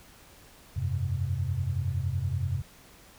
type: chord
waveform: sine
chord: F suspended second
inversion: none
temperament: equal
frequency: 87.31 / 98 / 130.81 Hz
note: F2 / G2 / C3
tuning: 0 / 0 / 0 cents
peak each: -31 dBFS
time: 0.76-2.62 s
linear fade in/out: 10 ms
effects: pink hiss -54 dBFS RMS until 3.18 s